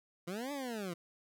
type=linear two-way sweep; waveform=20% pulse; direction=up then down; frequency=164.81 to 293.7 to 164.81 Hz; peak=-33 dBFS; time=0.27-0.94 s; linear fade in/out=10 ms; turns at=0.52 s; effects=none